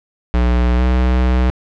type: tone with pitch glide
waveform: square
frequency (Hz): 60.7 to 62.62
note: B1 to B1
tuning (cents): -29 to +25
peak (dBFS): -12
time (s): 0.34-1.5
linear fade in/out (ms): 0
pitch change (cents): +54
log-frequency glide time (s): 0.76-0.82
effects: low-pass 3000 Hz 12 dB/octave